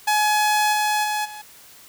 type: tone with level steps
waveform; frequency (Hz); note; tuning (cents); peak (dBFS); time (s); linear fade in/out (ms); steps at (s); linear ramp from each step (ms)
sawtooth; 845; G#5; +30; -13 / -15 / -18 / -31; 0.07-1.42; 10; 0.72 / 1.03 / 1.24; 20
effects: white hiss -47 dBFS RMS until 1.88 s